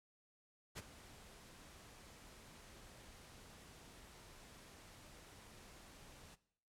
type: noise with ADSR envelope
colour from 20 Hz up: pink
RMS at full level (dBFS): -45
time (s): 0.75-6.36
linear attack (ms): 31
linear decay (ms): 28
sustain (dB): -14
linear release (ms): 21
effects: noise-tail reverb RT60 0.7 s tail -19 dB re dry + low-pass 11000 Hz 12 dB/octave